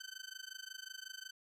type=tone with amplitude modulation; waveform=15% pulse; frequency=1535 Hz; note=G6; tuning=37 cents flat; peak=-36 dBFS; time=0-1.31 s; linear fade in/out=10 ms; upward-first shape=sine; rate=25.5 Hz; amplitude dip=95%; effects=resampled to 32000 Hz